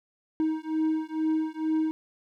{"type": "beating tone pair", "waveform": "triangle", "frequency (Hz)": [314.1, 316.3], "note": ["D#4", "D#4"], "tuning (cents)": [16, 29], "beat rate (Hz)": 2.2, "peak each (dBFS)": [-26, -26], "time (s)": [0.4, 1.91], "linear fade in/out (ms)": 0, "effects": []}